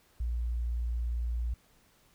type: tone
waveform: sine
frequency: 58.9 Hz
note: A#1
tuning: 19 cents sharp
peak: -29 dBFS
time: 0.2-1.54 s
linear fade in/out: 5 ms
effects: pink hiss -65 dBFS RMS until 2.14 s